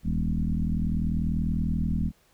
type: tone with frequency modulation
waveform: sine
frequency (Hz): 116.6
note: A#2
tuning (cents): +1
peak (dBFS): -23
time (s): 0.03-2.12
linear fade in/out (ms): 50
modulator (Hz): 40.4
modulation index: 2.9
effects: pink hiss -63 dBFS RMS until 2.33 s